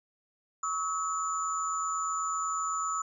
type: tone cluster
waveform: sine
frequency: 1123 / 1291 / 6990 Hz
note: C#6 / E6 / A8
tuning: +22 / -37 / -12 cents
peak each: -35 / -31 / -37 dBFS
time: 0.63-3.02 s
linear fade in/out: 5 ms
effects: none